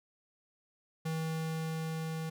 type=tone with level ramp; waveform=square; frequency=160.5 Hz; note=E3; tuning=46 cents flat; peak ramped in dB=-33 to -36 dBFS; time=1.05-2.3 s; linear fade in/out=10 ms; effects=none